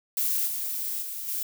violet noise with level steps, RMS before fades -26 / -31 / -35 / -30 dBFS, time 0.17-1.43 s, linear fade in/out 2 ms, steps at 0.46 / 1.01 / 1.27 s, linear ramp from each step 20 ms, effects none

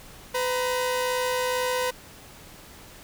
sawtooth tone pair together, 504.6 / 947 Hz, B4 / A#5, +37 / +27 cents, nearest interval major seventh, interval 1090 cents, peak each -21 / -27 dBFS, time 0.34-1.91 s, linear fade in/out 10 ms, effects pink hiss -47 dBFS RMS until 3.03 s

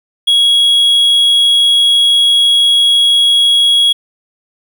triangle tone, 3322 Hz, G#7, in tune, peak -5 dBFS, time 0.27-3.93 s, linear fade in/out 10 ms, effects 7-bit

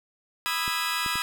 20% pulse chord, E major seventh, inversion second, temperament just, 988.9 / 1236.1 / 1318.5 / 1648.1 Hz, B5 / D#6 / E6 / G#6, +2 / -12 / 0 / -14 cents, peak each -27 dBFS, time 0.46-1.22 s, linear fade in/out 0 ms
clicks, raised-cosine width 3 ms, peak -25 dBFS, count 3, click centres 0.679 / 1.062 / 1.156 s
effects 9-bit

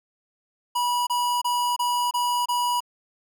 square tone bursts, 973 Hz, B5, 26 cents flat, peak -22 dBFS, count 6, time 0.75-2.805 s, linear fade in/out 10 ms, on 320 ms, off 27 ms, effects none

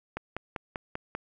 click train, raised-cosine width 0.5 ms, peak -18 dBFS, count 6, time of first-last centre 0.17-1.15 s, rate 5.1 Hz, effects none

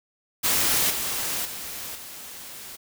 white noise with level steps, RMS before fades -22 / -28 / -35 / -40 dBFS, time 0.43-2.77 s, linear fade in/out 20 ms, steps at 0.9 / 1.45 / 1.95 s, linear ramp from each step 5 ms, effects none

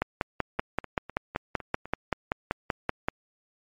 two click trains, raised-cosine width 0.5 ms, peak -10 / -24 dBFS, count 17 / 6, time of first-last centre 0.02-3.085 / 0.59-1.856 s, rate 5.22 / 3.95 Hz, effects MP3 64 kbps

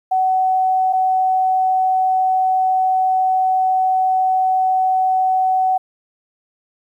sine tone pair in turn, 751 / 751 Hz, F#5 / F#5, +26 / +26 cents, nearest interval unison, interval 0 cents, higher neither, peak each -13 dBFS, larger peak neither, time 0.11-0.93 / 0.93-5.78 s, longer second, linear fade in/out 10 ms, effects 9-bit

